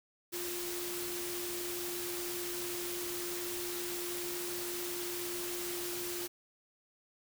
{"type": "tone in noise", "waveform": "sine", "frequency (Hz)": 351.8, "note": "F4", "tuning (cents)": 13, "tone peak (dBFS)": -40, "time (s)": [0.32, 6.28], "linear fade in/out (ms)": 20, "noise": "white", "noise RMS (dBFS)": -40, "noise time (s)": [0.32, 6.28], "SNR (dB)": -3, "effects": []}